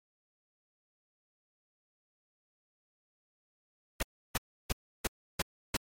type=noise bursts; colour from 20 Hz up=pink; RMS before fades=-30 dBFS; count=6; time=4-5.768 s; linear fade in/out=5 ms; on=28 ms; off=320 ms; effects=MP3 64 kbps